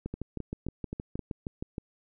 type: two click trains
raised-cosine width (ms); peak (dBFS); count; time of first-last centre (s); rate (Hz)
3; -22 / -21; 5 / 12; 0.14-1.193 / 0.06-1.781; 3.8 / 6.39
effects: none